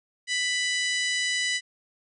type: harmonic tone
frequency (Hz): 991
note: B5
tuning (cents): +6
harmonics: 2 / 3 / 4 / 5 / 6 / 7 / 8 / 9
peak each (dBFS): -27 / -31 / -33 / -35 / -37 / -38 / -39 / -40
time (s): 0.27-1.61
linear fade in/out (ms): 50
effects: none